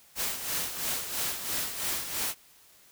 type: noise with tremolo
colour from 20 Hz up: white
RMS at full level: -30 dBFS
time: 0.15-2.35 s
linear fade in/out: 50 ms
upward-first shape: sine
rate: 3 Hz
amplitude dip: 60%
effects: white hiss -58 dBFS RMS until 2.91 s